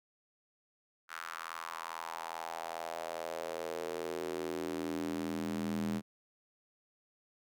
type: tone with high-pass filter sweep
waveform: square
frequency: 41.2 Hz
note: E1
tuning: in tune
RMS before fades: -39 dBFS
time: 1.08-6.02 s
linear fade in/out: 50 ms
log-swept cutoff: 1400 to 190 Hz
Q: 3.4
effects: none